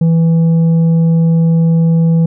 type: tone with tanh clipping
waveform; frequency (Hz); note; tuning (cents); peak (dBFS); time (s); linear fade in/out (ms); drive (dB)
sine; 164.81; E3; 0; -8; 0.01-2.26; 5; 5
effects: none